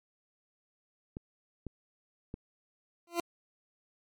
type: clicks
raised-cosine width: 3 ms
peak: -26 dBFS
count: 3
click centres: 1.169 / 1.667 / 2.341 s
type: tone with exponential growth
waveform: 20% pulse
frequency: 342.6 Hz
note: F4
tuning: 33 cents flat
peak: -21 dBFS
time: 3.07-3.2 s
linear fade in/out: 2 ms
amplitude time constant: 27 ms
effects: MP3 96 kbps